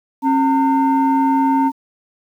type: tone pair together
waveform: sine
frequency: 270.5 / 910 Hz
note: C#4 / A#5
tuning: -42 / -42 cents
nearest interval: octave + major sixth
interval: 2100 cents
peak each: -13 / -14 dBFS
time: 0.22-1.72 s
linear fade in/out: 50 ms
effects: tanh soft clip ceiling -8 dBFS + 8-bit